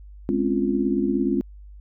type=chord; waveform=sine; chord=Db major seventh; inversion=second; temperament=just; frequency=207.9 / 259.9 / 277.2 / 346.5 Hz; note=Ab3 / C4 / Db4 / F4; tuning=+2 / -11 / 0 / -14 cents; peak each=-25 dBFS; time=0.29-1.41 s; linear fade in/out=0 ms; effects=added 50 Hz sine -40 dBFS peak until 1.8 s